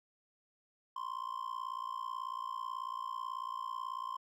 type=tone with amplitude modulation; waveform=triangle; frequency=1046.5 Hz; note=C6; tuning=in tune; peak=-32 dBFS; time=0.96-4.17 s; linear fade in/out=5 ms; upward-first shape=sine; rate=58.2 Hz; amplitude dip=95%; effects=none